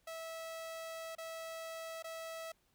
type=tone with dropouts; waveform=sawtooth; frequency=652 Hz; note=E5; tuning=19 cents flat; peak=-39 dBFS; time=0.07-2.52 s; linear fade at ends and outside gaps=5 ms; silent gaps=1.152-1.182 / 2.025-2.042 s; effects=pink hiss -75 dBFS RMS until 2.74 s